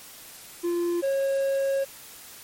triangle tone pair in turn, 346.1 / 546.1 Hz, F4 / C#5, -16 / -26 cents, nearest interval minor sixth, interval 790 cents, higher second, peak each -21 / -20 dBFS, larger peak second, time 0.63-1.02 / 1.02-1.85 s, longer second, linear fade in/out 20 ms, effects white hiss -45 dBFS RMS until 2.43 s + MP3 64 kbps

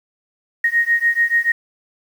sine beating tone pair, 1864.7 / 1871.6 Hz, A#6 / A#6, 0 / +6 cents, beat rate 6.9 Hz, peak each -17 dBFS, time 0.64-1.52 s, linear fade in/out 5 ms, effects 7-bit

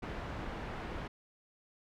pink low-pass noise, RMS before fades -41 dBFS, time 0.02-1.08 s, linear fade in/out 10 ms, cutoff 2000 Hz, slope 12 dB/octave, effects none

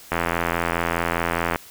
click train, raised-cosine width 0.5 ms, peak -6 dBFS, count 123, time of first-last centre 0.12-1.559 s, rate 84.8 Hz, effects white hiss -45 dBFS RMS until 1.7 s

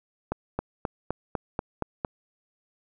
accelerating click train, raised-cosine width 1 ms, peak -13 dBFS, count 8, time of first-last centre 0.32-2.048 s, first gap 270 ms, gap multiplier 0.97, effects none

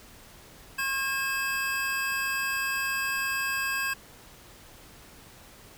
square tone cluster, 1080 / 1617 / 2605 Hz, C#6 / G#6 / E7, -45 / -47 / -21 cents, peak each -36 / -30 / -33 dBFS, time 0.78-3.94 s, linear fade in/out 10 ms, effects pink hiss -51 dBFS RMS until 5.77 s

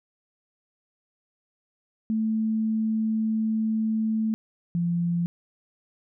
sine tone pair in turn, 220 / 171.86 Hz, A3 / F3, 0 / -28 cents, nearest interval major third, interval 428 cents, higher first, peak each -22 dBFS, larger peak neither, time 2.1-4.34 / 4.75-5.26 s, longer first, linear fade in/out 0 ms, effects none

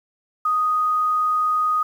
sine tone, 1244.5 Hz, D#6, in tune, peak -17 dBFS, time 0.45-1.83 s, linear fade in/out 5 ms, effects 8-bit

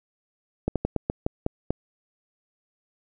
slowing click train, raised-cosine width 2 ms, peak -10 dBFS, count 8, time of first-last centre 0.68-1.706 s, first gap 77 ms, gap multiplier 1.21, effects none

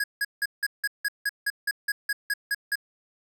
square tone bursts, 1660 Hz, G#6, 1 cent flat, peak -24 dBFS, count 14, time 0-2.756 s, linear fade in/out 5 ms, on 39 ms, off 170 ms, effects none

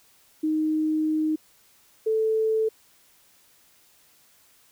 sine tone pair in turn, 311.1 / 440 Hz, D#4 / A4, 0 / 0 cents, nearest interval tritone, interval 600 cents, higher second, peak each -21 / -20 dBFS, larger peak second, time 0.43-1.36 / 2.06-2.69 s, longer first, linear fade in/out 10 ms, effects white hiss -59 dBFS RMS until 4.71 s

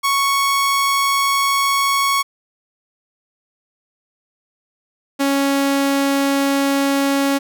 sawtooth tone pair in turn, 1108.7 / 277.2 Hz, C#6 / C#4, 0 / 0 cents, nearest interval 2 octaves, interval 2400 cents, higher first, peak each -11 dBFS, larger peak neither, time 0.03-2.23 / 5.19-7.39 s, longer neither, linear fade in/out 20 ms, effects none

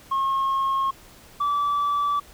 sine tone pair in turn, 1081 / 1155.8 Hz, C#6 / D6, -44 / -28 cents, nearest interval minor second, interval 116 cents, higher second, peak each -18 dBFS, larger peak neither, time 0.11-0.91 / 1.4-2.2 s, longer neither, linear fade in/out 10 ms, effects tanh soft clip ceiling -19 dBFS + pink hiss -49 dBFS RMS until 2.33 s

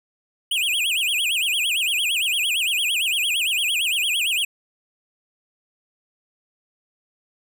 square tone with vibrato, 2842 Hz, F7, 30 cents sharp, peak -20 dBFS, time 0.51-4.45 s, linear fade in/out 5 ms, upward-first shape sine, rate 8.8 Hz, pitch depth 280 cents each way, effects none

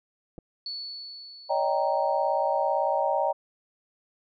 clicks, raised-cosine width 2 ms, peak -30 dBFS, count 2, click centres 0.381 / 0.387 s
sine tone with exponential decay, 4435 Hz, C#8, in tune, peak -31 dBFS, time 0.66-3.01 s, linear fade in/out 2 ms, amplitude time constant 510 ms
sine chord, Eb dominant seventh, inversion third, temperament equal with one note detuned, 564.4 / 622.3 / 784 / 932.3 Hz, Db5 / Eb5 / G5 / Bb5, +31 / 0 / 0 / 0 cents, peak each -28 dBFS, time 1.49-3.33 s, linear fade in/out 20 ms
effects none

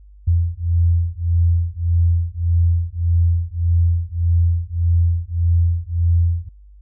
sine beating tone pair, 84.4 / 86.1 Hz, E2 / F2, +41 / -24 cents, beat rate 1.7 Hz, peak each -17 dBFS, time 0.27-6.49 s, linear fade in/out 10 ms, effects added 50 Hz sine -41 dBFS peak until 6.81 s

